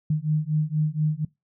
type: beating tone pair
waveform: sine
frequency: 151.4 / 155.6 Hz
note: D#3 / D#3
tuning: -47 / 0 cents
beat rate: 4.2 Hz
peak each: -24 dBFS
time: 0.1-1.25 s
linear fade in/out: 5 ms
effects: noise-tail reverb RT60 0.2 s tail -22 dB re dry